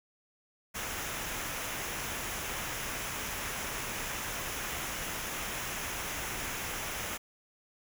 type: noise with comb filter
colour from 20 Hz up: pink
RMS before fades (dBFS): -37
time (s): 0.74-7.18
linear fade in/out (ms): 20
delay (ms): 0.23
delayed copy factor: -0.5
effects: none